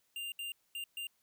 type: tone bursts at uneven times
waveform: square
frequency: 2794 Hz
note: F7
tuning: in tune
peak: -39 dBFS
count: 4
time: 0.16-0.32 / 0.39-0.52 / 0.75-0.84 / 0.97-1.07 s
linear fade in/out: 2 ms
effects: white hiss -75 dBFS RMS until 1.22 s